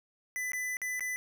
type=tone with dropouts; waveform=square; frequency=2000 Hz; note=B6; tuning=21 cents sharp; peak=-33 dBFS; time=0.36-1.16 s; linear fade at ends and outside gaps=0 ms; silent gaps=0.519-0.533 / 0.769-0.817 / 0.995-1.007 s; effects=none